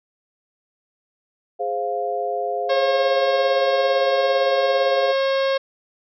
sine chord, F minor, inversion first, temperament equal, 415.3 / 523.3 / 698.5 Hz, Ab4 / C5 / F5, 0 / 0 / 0 cents, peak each -27 / -27 / -24 dBFS, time 1.59-5.13 s, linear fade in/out 20 ms
harmonic tone, 541 Hz, C#5, 42 cents flat, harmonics 1 / 2 / 3 / 4 / 5 / 6 / 7 / 8 / 9 / 10, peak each -18 / -28 / -30 / -34 / -37 / -35 / -35 / -37 / -42 / -41 dBFS, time 2.69-5.58 s, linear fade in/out 10 ms
effects none

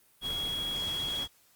sine tone in noise, 3319 Hz, G#7, 2 cents flat, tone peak -31 dBFS, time 0.21-1.28 s, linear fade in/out 50 ms, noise pink, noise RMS -41 dBFS, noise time 0.21-1.28 s, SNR +7 dB, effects white hiss -64 dBFS RMS until 1.55 s + Opus 32 kbps

